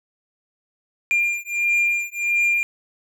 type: beating tone pair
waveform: triangle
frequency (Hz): 2397 / 2398.5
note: D7 / D7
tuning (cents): +35 / +36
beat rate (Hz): 1.5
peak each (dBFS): -20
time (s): 1.11-2.63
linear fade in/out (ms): 0
effects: none